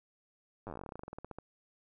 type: slowing click train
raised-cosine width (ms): 1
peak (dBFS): -29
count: 24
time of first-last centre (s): 0.67-1.386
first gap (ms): 9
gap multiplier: 1.1
effects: none